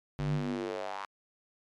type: tone with high-pass filter sweep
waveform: square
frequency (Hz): 49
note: G1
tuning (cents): 0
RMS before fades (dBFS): -34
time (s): 0.19-1.05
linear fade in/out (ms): 0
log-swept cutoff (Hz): 100 to 1100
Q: 3.4
effects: low-pass 5000 Hz 12 dB/octave + MP3 96 kbps